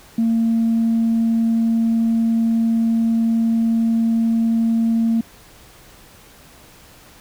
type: tone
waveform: sine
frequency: 227.8 Hz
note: A#3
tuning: 40 cents flat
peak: -13 dBFS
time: 0.18-5.21 s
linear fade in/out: 5 ms
effects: tanh soft clip ceiling -11 dBFS + pink hiss -46 dBFS RMS until 7.2 s